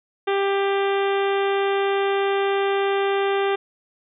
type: harmonic tone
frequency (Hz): 395.2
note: G4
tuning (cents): +14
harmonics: 1 / 2 / 3 / 4 / 5 / 6 / 7 / 8 / 9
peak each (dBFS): -20 / -26 / -30 / -32 / -34 / -36 / -37 / -38 / -39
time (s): 0.27-3.56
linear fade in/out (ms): 10
effects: none